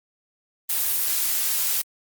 blue noise, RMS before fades -23 dBFS, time 0.69-1.82 s, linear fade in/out 10 ms, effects Opus 32 kbps

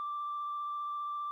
sine tone with vibrato, 1174.7 Hz, D6, in tune, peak -33 dBFS, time 0-1.31 s, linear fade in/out 0 ms, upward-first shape triangle, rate 15 Hz, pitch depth 11 cents each way, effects tanh soft clip ceiling -31 dBFS + 12-bit

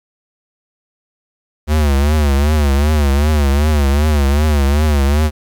square tone with vibrato, 72.9 Hz, D2, 12 cents flat, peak -11 dBFS, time 1.67-5.31 s, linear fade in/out 50 ms, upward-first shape triangle, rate 2.6 Hz, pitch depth 130 cents each way, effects 8-bit

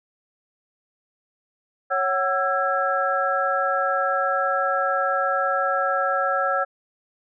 sine tone cluster, 552 / 747 / 1337 / 1646 Hz, C#5 / F#5 / E6 / G#6, -7 / +16 / +24 / -16 cents, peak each -25 / -26 / -23 / -28 dBFS, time 1.9-6.65 s, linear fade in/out 20 ms, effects none

